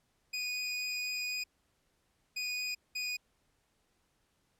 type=tone bursts at uneven times; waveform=25% pulse; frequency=2476 Hz; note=D#7; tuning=9 cents flat; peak=-30 dBFS; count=3; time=0.33-1.44 / 2.36-2.75 / 2.95-3.17 s; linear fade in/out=10 ms; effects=pink hiss -75 dBFS RMS until 4.59 s + low-pass 12000 Hz 12 dB/octave